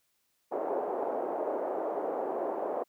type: band-pass noise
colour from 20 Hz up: white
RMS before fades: -33 dBFS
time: 0.51-2.84 s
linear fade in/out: 20 ms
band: 360 to 720 Hz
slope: 24 dB/octave
effects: white hiss -75 dBFS RMS until 2.88 s